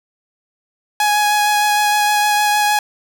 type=tone with vibrato; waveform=sawtooth; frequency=835 Hz; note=G#5; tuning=9 cents sharp; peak=-9 dBFS; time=1-2.79 s; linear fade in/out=2 ms; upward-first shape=sine; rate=6.5 Hz; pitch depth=12 cents each way; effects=none